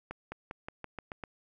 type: accelerating click train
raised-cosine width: 0.5 ms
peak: -24 dBFS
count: 8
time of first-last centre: 0.11-1.238 s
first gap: 210 ms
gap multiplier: 0.91
effects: none